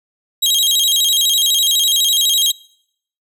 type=tone with vibrato; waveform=sawtooth; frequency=3520 Hz; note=A7; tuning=in tune; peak=-9 dBFS; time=0.42-2.52 s; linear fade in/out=10 ms; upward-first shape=square; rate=12 Hz; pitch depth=150 cents each way; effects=noise-tail reverb RT60 0.7 s tail -24 dB re dry